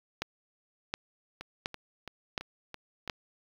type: two click trains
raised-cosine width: 0.2 ms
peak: -22 / -13 dBFS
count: 6 / 5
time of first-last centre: 1.41-3.077 / 0.22-3.098 s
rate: 3 / 1.39 Hz
effects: low-pass 5000 Hz 12 dB/octave + 7-bit